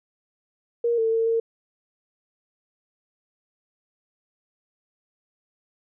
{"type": "tone with pitch steps", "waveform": "sine", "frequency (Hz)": [470.7, 449.7, 452.6, 456.3], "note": ["A#4", "A4", "A4", "A#4"], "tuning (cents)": [17, 38, 49, -37], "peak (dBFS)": -19, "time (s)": [0.84, 1.4], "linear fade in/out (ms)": 5, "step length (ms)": 140, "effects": []}